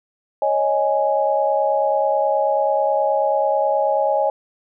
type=chord; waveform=sine; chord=C# suspended second; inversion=none; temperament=just; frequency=554.4 / 623.7 / 831.5 Hz; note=C#5 / D#5 / G#5; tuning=0 / +4 / +2 cents; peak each=-20 dBFS; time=0.42-4.3 s; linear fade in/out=2 ms; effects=none